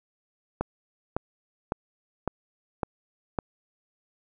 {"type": "click train", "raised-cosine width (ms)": 1, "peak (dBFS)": -12, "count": 6, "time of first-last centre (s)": [0.61, 3.388], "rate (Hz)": 1.8, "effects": []}